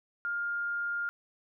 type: tone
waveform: sine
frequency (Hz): 1408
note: F6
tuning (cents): +14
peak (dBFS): -30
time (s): 0.25-1.09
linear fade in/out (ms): 0
effects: none